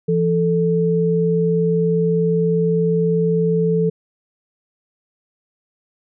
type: tone pair together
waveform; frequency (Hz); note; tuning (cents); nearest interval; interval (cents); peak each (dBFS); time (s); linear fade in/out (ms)
sine; 168.37 / 440; E3 / A4; +37 / 0; octave + perfect fourth; 1663; -17; 0.08-3.9; 10
effects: none